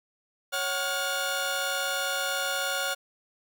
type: tone cluster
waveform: sawtooth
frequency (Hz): 554 / 751 / 1423 / 3526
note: C#5 / F#5 / F6 / A7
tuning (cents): -1 / +26 / +32 / +3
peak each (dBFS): -30 / -32 / -26 / -33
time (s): 0.52-2.95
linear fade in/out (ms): 20
effects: none